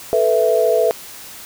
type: chord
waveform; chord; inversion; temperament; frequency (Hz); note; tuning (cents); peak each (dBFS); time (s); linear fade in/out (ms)
sine; A suspended second; none; equal; 440 / 493.9 / 659.3; A4 / B4 / E5; 0 / 0 / 0; -17 / -17 / -16; 0.13-0.91; 0
effects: white hiss -36 dBFS RMS until 1.45 s